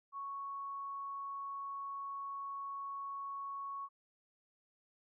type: tone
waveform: sine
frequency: 1108.7 Hz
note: C#6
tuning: in tune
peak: -40 dBFS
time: 0.12-3.89 s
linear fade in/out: 50 ms
effects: none